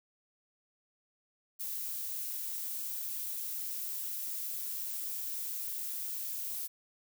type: noise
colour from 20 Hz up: violet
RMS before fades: -38 dBFS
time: 1.59-6.68 s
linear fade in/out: 20 ms
effects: none